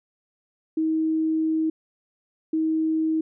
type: tone pair in turn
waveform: sine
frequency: 317.7 / 317.7 Hz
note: D#4 / D#4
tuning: +36 / +36 cents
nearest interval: unison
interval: 0 cents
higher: neither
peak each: -20 dBFS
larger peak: neither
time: 0.77-1.7 / 2.53-3.21 s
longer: first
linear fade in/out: 5 ms
effects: none